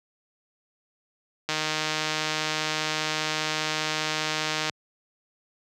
click train, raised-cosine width 0.2 ms, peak -9 dBFS, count 498, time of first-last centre 1.49-4.696 s, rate 155 Hz, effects high-pass 100 Hz 12 dB/octave

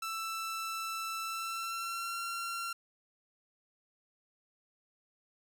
sawtooth tone with pitch glide, 1327 to 1369.8 Hz, E6 to F6, +11 to -34 cents, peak -32 dBFS, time 0.02-2.73 s, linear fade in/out 5 ms, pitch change +55 cents, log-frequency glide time 1.23-2.18 s, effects none

